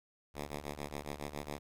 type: ring-modulated tone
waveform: 5% pulse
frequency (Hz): 73.42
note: D2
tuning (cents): 0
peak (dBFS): -26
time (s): 0.34-1.59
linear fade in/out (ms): 5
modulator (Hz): 69.8
effects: MP3 96 kbps